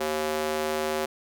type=tone with high-pass filter; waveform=square; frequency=77.1 Hz; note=D#2; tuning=15 cents flat; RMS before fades=-28 dBFS; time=0-1.06 s; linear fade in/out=10 ms; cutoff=440 Hz; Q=1.6; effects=none